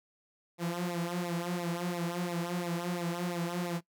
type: tone with flanger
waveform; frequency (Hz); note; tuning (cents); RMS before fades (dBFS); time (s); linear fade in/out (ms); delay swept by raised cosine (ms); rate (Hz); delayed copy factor
sawtooth; 173.8; F3; -8; -34; 0.58-3.81; 50; 0.63 to 5.33; 2.9; -0.9
effects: noise-tail reverb RT60 0.1 s tail -20 dB re dry